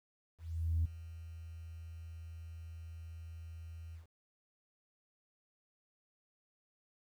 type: tone with ADSR envelope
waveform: sine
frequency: 82.1 Hz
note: E2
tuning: 6 cents flat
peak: -27 dBFS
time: 0.38-4.07 s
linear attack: 470 ms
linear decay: 8 ms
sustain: -18 dB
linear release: 120 ms
effects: tanh soft clip ceiling -25 dBFS + 11-bit